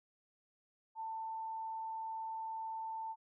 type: tone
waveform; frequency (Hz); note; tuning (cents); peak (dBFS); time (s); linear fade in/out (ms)
sine; 891; A5; +22; -39; 0.95-3.16; 50
effects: none